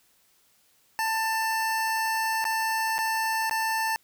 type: tone with dropouts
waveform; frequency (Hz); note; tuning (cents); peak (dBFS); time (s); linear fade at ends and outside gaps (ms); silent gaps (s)
25% pulse; 889; A5; +18; -21; 0.99-3.96; 0; 2.442-2.452 / 2.982-2.988 / 3.496-3.51
effects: white hiss -64 dBFS RMS until 4.03 s